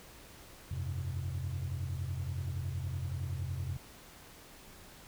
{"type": "chord", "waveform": "sine", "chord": "F suspended second", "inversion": "none", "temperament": "equal", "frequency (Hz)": [87.31, 98, 130.81], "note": ["F2", "G2", "C3"], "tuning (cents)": [0, 0, 0], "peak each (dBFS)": [-36, -39, -37], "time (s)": [0.71, 3.77], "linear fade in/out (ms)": 5, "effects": ["tanh soft clip ceiling -29 dBFS", "pink hiss -54 dBFS RMS until 5.07 s"]}